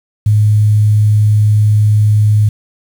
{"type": "tone with quantisation", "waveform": "sine", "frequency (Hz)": 105.8, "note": "G#2", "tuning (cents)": 33, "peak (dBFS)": -6, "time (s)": [0.26, 2.49], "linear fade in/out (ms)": 5, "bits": 6, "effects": []}